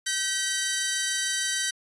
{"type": "tone pair together", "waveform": "10% pulse", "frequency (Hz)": [1544.5, 1924], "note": ["G6", "B6"], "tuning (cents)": [-26, -46], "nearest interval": "major third", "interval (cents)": 380, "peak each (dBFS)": -19, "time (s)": [0.06, 1.71], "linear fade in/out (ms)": 10, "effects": ["resampled to 24000 Hz"]}